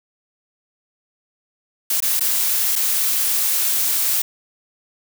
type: noise with dropouts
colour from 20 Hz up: blue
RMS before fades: -19 dBFS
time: 1.9-4.22 s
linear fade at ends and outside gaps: 5 ms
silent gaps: 2.004-2.023 / 2.196-2.207 / 2.756-2.76 s
effects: none